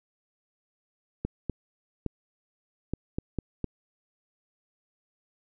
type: clicks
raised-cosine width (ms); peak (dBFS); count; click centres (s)
3; -16; 7; 1.25 / 1.497 / 2.063 / 2.936 / 3.185 / 3.387 / 3.643
effects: none